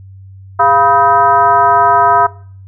sine tone with frequency modulation, 980 Hz, B5, 14 cents flat, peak -6 dBFS, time 0.59-2.27 s, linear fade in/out 10 ms, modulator 287 Hz, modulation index 1.3, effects noise-tail reverb RT60 0.5 s tail -20 dB re dry + added 96 Hz sine -32 dBFS peak until 2.67 s

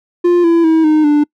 triangle tone with pitch steps, 350.3 / 335.6 / 321.6 / 308.1 / 295.2 Hz, F4 / E4 / E4 / D#4 / D4, +5 / +31 / -43 / -17 / +9 cents, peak -5 dBFS, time 0.24-1.24 s, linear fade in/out 10 ms, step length 200 ms, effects noise-tail reverb RT60 0.1 s tail -26 dB re dry

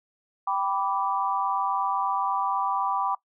sine chord, G major, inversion none, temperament equal with one note detuned, 784 / 987.8 / 1167.2 Hz, G5 / B5 / D6, 0 / 0 / -11 cents, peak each -28 dBFS, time 0.47-3.15 s, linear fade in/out 5 ms, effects noise-tail reverb RT60 0.1 s tail -20 dB re dry

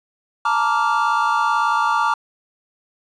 triangle chord, Bb major seventh, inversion third, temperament just, 874.1 / 932.3 / 1165.4 / 1398.5 Hz, A5 / Bb5 / D6 / F6, -12 / 0 / -14 / +2 cents, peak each -21 / -19 / -18 / -21 dBFS, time 0.45-2.14 s, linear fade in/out 5 ms, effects resampled to 22050 Hz + 8-bit

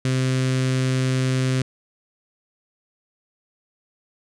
sawtooth tone with notch filter, 130 Hz, C3, 11 cents flat, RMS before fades -21 dBFS, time 0.05-1.62 s, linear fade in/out 2 ms, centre 830 Hz, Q 0.85, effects resampled to 22050 Hz

